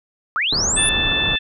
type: linear sweep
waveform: sine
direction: up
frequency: 1129 to 10330 Hz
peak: -17 dBFS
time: 0.36-0.89 s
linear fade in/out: 0 ms
type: low-pass noise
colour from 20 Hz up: pink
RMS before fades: -26 dBFS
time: 0.52-1.36 s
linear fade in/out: 5 ms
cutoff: 1600 Hz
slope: 48 dB/octave
type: harmonic tone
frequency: 880 Hz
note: A5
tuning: in tune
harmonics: 2 / 3 / 4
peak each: -24 / -23 / -19 dBFS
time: 0.76-1.39 s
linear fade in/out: 20 ms
effects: none